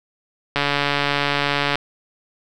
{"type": "click train", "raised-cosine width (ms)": 0.3, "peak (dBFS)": -3, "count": 172, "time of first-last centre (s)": [0.56, 1.756], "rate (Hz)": 143, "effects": []}